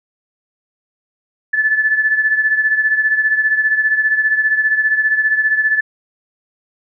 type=beating tone pair; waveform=sine; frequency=1736 / 1751 Hz; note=A6 / A6; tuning=-24 / -9 cents; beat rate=15 Hz; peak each=-13 / -19 dBFS; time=1.53-5.81 s; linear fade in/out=10 ms; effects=none